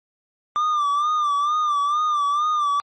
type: tone with vibrato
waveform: triangle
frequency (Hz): 1187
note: D6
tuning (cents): +18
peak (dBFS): -16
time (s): 0.56-2.8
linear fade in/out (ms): 0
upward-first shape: sine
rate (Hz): 2.2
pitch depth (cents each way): 69
effects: MP3 32 kbps